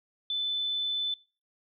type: tone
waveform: sine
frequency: 3512 Hz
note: A7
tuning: 4 cents flat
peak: -28 dBFS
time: 0.3-1.14 s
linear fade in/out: 2 ms
effects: noise-tail reverb RT60 0.4 s tail -23 dB re dry